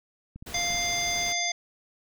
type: clicks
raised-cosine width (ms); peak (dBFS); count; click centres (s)
5; -29; 4; 0.36 / 0.425 / 0.704 / 0.746
type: noise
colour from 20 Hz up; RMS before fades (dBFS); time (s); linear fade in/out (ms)
pink; -40; 0.46-1.33; 10
type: harmonic tone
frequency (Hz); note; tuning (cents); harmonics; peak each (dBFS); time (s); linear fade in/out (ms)
698.5; F5; 0; 1 / 3 / 5 / 7 / 9; -33 / -30 / -33 / -33 / -31; 0.54-1.52; 5
effects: none